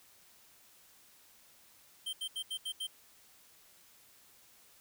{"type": "tone bursts", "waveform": "square", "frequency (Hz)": 3136, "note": "G7", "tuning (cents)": 0, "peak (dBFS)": -36, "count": 6, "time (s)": [2.06, 2.871], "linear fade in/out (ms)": 10, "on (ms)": 71, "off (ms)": 77, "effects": ["white hiss -62 dBFS RMS until 4.8 s"]}